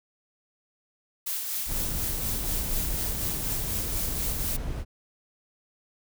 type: noise with tremolo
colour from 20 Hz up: blue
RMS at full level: -30 dBFS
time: 1.26-4.57 s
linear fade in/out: 10 ms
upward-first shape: sine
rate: 4.1 Hz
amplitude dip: 35%
type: noise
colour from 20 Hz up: brown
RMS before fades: -32 dBFS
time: 1.66-4.85 s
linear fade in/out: 50 ms
effects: none